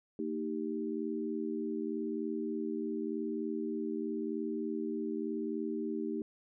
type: chord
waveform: sine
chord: Eb major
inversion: second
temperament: equal with one note detuned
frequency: 227.8 / 311.1 / 392 Hz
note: Bb3 / Eb4 / G4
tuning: -40 / 0 / 0 cents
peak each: -38 / -37 / -38 dBFS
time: 0.19-6.22 s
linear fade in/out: 2 ms
effects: none